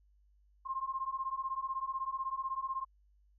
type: beating tone pair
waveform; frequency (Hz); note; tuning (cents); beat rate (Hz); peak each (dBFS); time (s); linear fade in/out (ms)
sine; 1054 / 1070; C6 / C6; +12 / +38; 16; -38 / -37; 0.65-2.85; 20
effects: added 50 Hz sine -64 dBFS peak until 3.38 s